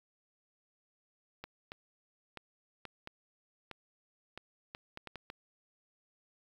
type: clicks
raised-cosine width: 0.3 ms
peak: -27 dBFS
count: 12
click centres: 1.44 / 1.719 / 2.373 / 2.853 / 3.074 / 3.713 / 4.376 / 4.749 / 4.974 / 5.073 / 5.157 / 5.301 s
effects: 9-bit